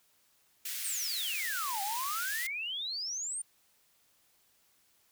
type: high-pass noise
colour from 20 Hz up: white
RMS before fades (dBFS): -38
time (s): 0.65-2.47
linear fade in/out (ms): 5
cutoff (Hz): 1700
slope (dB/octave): 24
type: exponential two-way sweep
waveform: sine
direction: down then up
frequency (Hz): 9200 to 770 to 9200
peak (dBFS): -34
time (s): 0.84-3.42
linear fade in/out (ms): 5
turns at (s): 1.82
effects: white hiss -69 dBFS RMS until 5.11 s